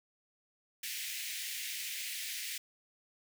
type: high-pass noise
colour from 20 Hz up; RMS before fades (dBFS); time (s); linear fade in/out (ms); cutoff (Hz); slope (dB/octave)
pink; -40; 0.83-2.58; 5; 1900; 48
effects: none

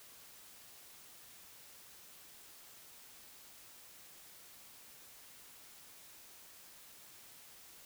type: silence
effects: white hiss -57 dBFS RMS until 7.85 s

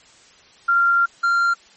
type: tone pair in turn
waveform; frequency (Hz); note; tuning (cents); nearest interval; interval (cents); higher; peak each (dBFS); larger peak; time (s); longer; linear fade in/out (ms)
sine / triangle; 1385 / 1385; F6 / F6; -15 / -15; unison; 0; neither; -13; neither; 0.68-1.06 / 1.23-1.54; first; 10
effects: white hiss -50 dBFS RMS until 1.76 s + MP3 32 kbps

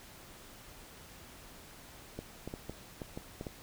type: clicks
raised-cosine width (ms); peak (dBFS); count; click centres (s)
2; -26; 8; 2.19 / 2.476 / 2.539 / 2.696 / 3.018 / 3.175 / 3.411 / 3.468
effects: pink hiss -53 dBFS RMS until 3.62 s

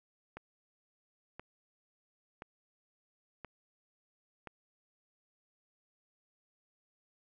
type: click train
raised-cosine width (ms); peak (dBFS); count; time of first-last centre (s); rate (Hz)
0.5; -29; 5; 0.37-4.473; 0.975
effects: none

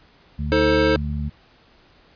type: harmonic tone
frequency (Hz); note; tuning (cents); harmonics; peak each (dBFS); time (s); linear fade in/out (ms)
73.42; D2; 0; 1 / 2 / 3; -25 / -28 / -30; 0.38-1.3; 20
type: chord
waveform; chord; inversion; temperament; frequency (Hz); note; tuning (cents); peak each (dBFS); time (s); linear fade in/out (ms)
square; A diminished; second; just; 316.8 / 440 / 528; Eb4 / A4 / C5; +31 / 0 / +16; -21; 0.52-0.96; 0
effects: pink hiss -54 dBFS RMS until 2.15 s + resampled to 11025 Hz

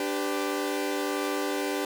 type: chord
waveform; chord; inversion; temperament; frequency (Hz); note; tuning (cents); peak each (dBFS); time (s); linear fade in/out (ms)
sawtooth; G major; second; equal with one note detuned; 293.7 / 392 / 505.7; D4 / G4 / B4; 0 / 0 / +41; -27 / -27 / -30; 0-1.85; 2
effects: none

